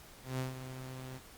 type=tone with ADSR envelope; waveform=sawtooth; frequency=129.6 Hz; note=C3; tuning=16 cents flat; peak=-29 dBFS; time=0.23-1.2 s; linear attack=160 ms; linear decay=140 ms; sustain=-10 dB; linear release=37 ms; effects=pink hiss -55 dBFS RMS until 1.37 s + Opus 48 kbps